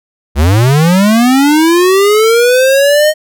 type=linear sweep; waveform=square; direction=up; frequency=65.3 to 622.3 Hz; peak=-6 dBFS; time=0.35-3.14 s; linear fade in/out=50 ms; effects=none